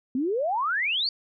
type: exponential sweep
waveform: sine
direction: up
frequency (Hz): 243.5 to 4699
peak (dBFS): -23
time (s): 0.15-1.09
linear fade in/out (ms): 2
effects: none